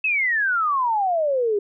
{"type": "exponential sweep", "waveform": "sine", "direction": "down", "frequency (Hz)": [2640, 396.4], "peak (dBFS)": -18, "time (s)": [0.04, 1.59], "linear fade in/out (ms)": 5, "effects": []}